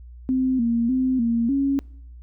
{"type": "tone with pitch steps", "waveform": "sine", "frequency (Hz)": [259.4, 233.1, 258.6, 232.2, 276], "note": ["C4", "A#3", "C4", "A#3", "C#4"], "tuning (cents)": [-15, 0, -20, -7, -7], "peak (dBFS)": -18, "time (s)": [0.29, 1.79], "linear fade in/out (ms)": 0, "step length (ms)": 300, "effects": ["noise-tail reverb RT60 0.7 s tail -26 dB re dry", "added 60 Hz sine -39 dBFS peak until 2.22 s"]}